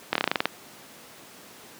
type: slowing click train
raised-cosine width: 0.3 ms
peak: -5 dBFS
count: 10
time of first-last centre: 0.13-0.456 s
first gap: 24 ms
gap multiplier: 1.1
effects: pink hiss -47 dBFS RMS until 1.79 s + high-pass 200 Hz 12 dB/octave